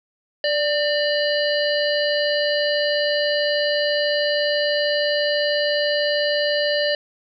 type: harmonic tone with a mistuned harmonic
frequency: 587.3 Hz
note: D5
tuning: in tune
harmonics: 1 / 3 / 5 / 7 / 8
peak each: -20 / -25 / -27 / -28 / -29 dBFS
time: 0.44-6.95 s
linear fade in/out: 2 ms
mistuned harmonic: 3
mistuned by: +40 cents
effects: none